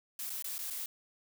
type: noise with dropouts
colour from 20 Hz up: blue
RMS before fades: -39 dBFS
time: 0.19-0.86 s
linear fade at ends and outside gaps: 2 ms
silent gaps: 0.297-0.302 / 0.424-0.443 / 0.582-0.589 / 0.702-0.706 s
effects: none